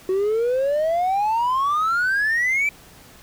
triangle exponential sweep, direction up, 369.1 to 2351 Hz, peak -15 dBFS, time 0.09-2.69 s, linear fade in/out 2 ms, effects tanh soft clip ceiling -13 dBFS + pink hiss -47 dBFS RMS until 3.22 s

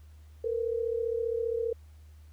sine tone pair together, 454.9 / 490 Hz, A#4 / B4, -42 / -14 cents, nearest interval minor second, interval 128 cents, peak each -29 / -33 dBFS, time 0.44-1.73 s, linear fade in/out 5 ms, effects added 76 Hz sine -49 dBFS peak until 2.32 s + pink hiss -67 dBFS RMS until 2.32 s

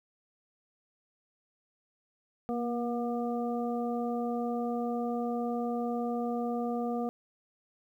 harmonic tone with a mistuned harmonic, 239.4 Hz, A#3, 46 cents sharp, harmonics 1 / 2 / 3 / 5, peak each -32 / -35 / -36 / -45 dBFS, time 2.49-7.09 s, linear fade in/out 0 ms, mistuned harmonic 1, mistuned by -19 cents, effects 11-bit

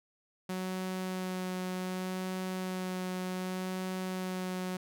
sawtooth tone with vibrato, 185 Hz, F#3, in tune, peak -30 dBFS, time 0.49-4.77 s, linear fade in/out 5 ms, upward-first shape sine, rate 0.66 Hz, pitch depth 11 cents each way, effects none

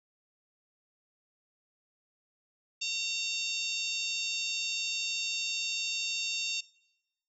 harmonic tone, 913 Hz, A#5, 36 cents flat, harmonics 3 / 4 / 5 / 6 / 7 / 8, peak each -35 / -37 / -39 / -41 / -42 / -43 dBFS, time 2.81-6.61 s, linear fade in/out 10 ms, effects noise-tail reverb RT60 0.9 s tail -21 dB re dry

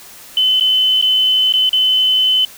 sine tone with dropouts, 3037 Hz, F#7, 44 cents sharp, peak -10 dBFS, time 0.37-2.45 s, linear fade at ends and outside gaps 2 ms, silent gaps 0.599-0.608 / 1.014-1.024 / 1.525-1.537 / 1.693-1.73 s, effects white hiss -38 dBFS RMS until 2.57 s

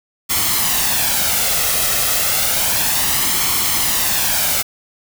white noise with flanger, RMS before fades -17 dBFS, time 0.29-4.63 s, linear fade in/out 20 ms, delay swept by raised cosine 0.93 to 1.56 ms, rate 0.31 Hz, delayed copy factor +0.5, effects none

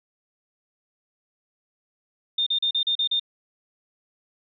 sine tone bursts, 3631 Hz, A#7, 46 cents flat, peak -20 dBFS, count 7, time 2.38-3.197 s, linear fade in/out 5 ms, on 85 ms, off 37 ms, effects none

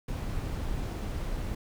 brown noise, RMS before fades -33 dBFS, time 0.08-1.55 s, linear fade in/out 5 ms, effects none

